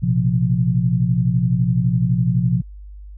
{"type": "chord", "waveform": "sine", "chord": "Bb suspended second", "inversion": "none", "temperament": "equal with one note detuned", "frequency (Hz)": [118.92, 130.81, 174.61], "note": ["Bb2", "C3", "F3"], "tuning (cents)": [35, 0, 0], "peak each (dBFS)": -19, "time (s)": [0.02, 2.62], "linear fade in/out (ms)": 20, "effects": ["added 50 Hz sine -34 dBFS peak until 3.17 s"]}